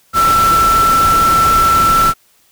sine tone in noise, 1337 Hz, E6, 24 cents sharp, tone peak -8 dBFS, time 0.13-2.14 s, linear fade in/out 50 ms, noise pink, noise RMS -19 dBFS, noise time 0.13-2.14 s, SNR +8 dB, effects white hiss -53 dBFS RMS until 2.51 s

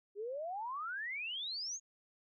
sine exponential sweep, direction up, 392 to 6760 Hz, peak -38 dBFS, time 0.15-1.8 s, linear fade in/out 50 ms, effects none

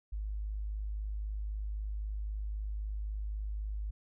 sine tone, 51.91 Hz, G#1, in tune, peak -34 dBFS, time 0.12-3.91 s, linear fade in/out 10 ms, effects none

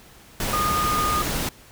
sine tone in noise, 1225 Hz, D#6, 27 cents flat, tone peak -21 dBFS, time 0.53-1.22 s, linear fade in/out 2 ms, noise pink, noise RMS -26 dBFS, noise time 0.4-1.49 s, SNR +2 dB, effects pink hiss -49 dBFS RMS until 1.71 s

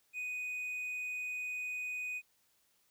triangle tone, 2489 Hz, D#7, in tune, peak -35 dBFS, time 0.13-2.22 s, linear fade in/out 50 ms, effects white hiss -73 dBFS RMS until 2.9 s

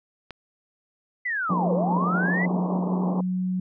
click, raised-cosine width 0.3 ms, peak -21 dBFS, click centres 0.307 s
sine linear two-way sweep, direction down then up, 2043 to 466.2 to 2043 Hz, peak -24 dBFS, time 1.25-2.46 s, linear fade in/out 10 ms, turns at 1.73 s
pink band-pass noise, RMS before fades -30 dBFS, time 1.49-3.21 s, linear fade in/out 5 ms, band 160 to 1100 Hz, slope 96 dB/octave
sine tone with pitch glide, 178.2 to 184.16 Hz, F3 to F#3, +35 to -8 cents, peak -23 dBFS, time 1.5-3.6 s, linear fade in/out 5 ms, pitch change +57 cents, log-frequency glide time 1.94-3.44 s
effects none

